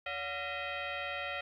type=tone with frequency modulation; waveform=sine; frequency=568 Hz; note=C#5; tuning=42 cents sharp; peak=-35 dBFS; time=0.06-1.41 s; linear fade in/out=5 ms; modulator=647 Hz; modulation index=4; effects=12-bit